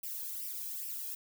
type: noise with flanger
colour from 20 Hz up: violet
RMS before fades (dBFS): -40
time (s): 0.03-1.15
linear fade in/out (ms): 5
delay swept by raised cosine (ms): 0.36 to 1.24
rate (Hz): 2.4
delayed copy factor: +0.7
effects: none